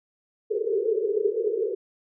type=band-pass noise; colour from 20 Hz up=white; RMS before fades=-25 dBFS; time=0.5-1.75 s; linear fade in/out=20 ms; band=390 to 460 Hz; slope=96 dB/octave; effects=none